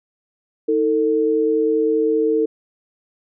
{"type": "tone pair together", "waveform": "sine", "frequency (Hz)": [317.2, 447.5], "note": ["D#4", "A4"], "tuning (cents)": [33, 29], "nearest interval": "tritone", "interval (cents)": 596, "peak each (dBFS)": [-20, -16], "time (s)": [0.68, 2.46], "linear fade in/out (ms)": 10, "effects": []}